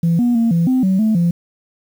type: tone with pitch steps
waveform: sine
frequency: 167.9 / 241.4 / 230.1 / 168.4 / 257.4 / 189.4 / 218.5 / 171.8 Hz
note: E3 / B3 / A#3 / E3 / C4 / F#3 / A3 / F3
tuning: +32 / -39 / -22 / +37 / -28 / +41 / -12 / -28 cents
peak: -10 dBFS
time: 0.03-1.31 s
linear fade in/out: 5 ms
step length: 160 ms
effects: tanh soft clip ceiling -9 dBFS + 7-bit